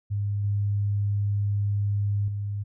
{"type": "tone with level steps", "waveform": "sine", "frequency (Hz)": 101.8, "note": "G#2", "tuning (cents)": -34, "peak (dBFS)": [-24, -22, -27], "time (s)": [0.1, 2.64], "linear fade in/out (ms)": 20, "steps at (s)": [0.44, 2.28], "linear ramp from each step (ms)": 2, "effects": []}